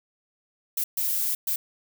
violet noise bursts at uneven times, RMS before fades -26 dBFS, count 3, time 0.77-0.84 / 0.97-1.35 / 1.47-1.56 s, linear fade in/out 5 ms, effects none

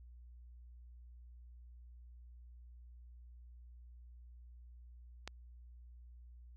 click, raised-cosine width 0.2 ms, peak -25 dBFS, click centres 5.276 s, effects added 60 Hz sine -53 dBFS peak until 6.56 s

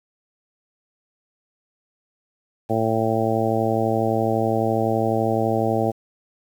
harmonic tone, 111.9 Hz, A2, 30 cents sharp, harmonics 1 / 2 / 3 / 4 / 5 / 6 / 7, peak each -26 / -26 / -26 / -26 / -26 / -26 / -26 dBFS, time 2.69-5.92 s, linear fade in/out 20 ms, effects 8-bit

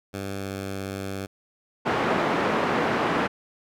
10% pulse tone with pitch glide, 98 to 97.27 Hz, G2 to G2, 0 to -13 cents, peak -22 dBFS, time 0.13-1.27 s, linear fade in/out 20 ms, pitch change -13 cents, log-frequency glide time 0.42-0.48 s
pink band-pass noise, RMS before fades -24 dBFS, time 1.85-3.28 s, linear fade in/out 20 ms, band 240 to 1700 Hz, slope 12 dB/octave
effects none

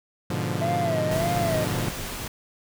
sawtooth chord, G# diminished seventh, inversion none, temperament equal, 103.83 / 123.47 / 146.83 / 174.61 Hz, G#2 / B2 / D3 / F3, 0 / 0 / 0 / 0 cents, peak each -27 dBFS, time 0.3-1.89 s, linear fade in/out 5 ms
triangle tone with vibrato, 659.3 Hz, E5, in tune, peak -22 dBFS, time 0.61-1.65 s, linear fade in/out 10 ms, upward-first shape sine, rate 1.7 Hz, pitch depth 110 cents each way
pink noise, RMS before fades -33 dBFS, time 1.11-2.28 s, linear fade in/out 5 ms
effects none

